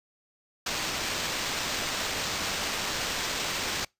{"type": "noise with sample-and-hold", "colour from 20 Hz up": "blue", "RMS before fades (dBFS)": -31, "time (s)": [0.66, 3.85], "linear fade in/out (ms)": 5, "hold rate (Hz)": 11025, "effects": ["noise-tail reverb RT60 0.2 s tail -26 dB re dry", "resampled to 32000 Hz"]}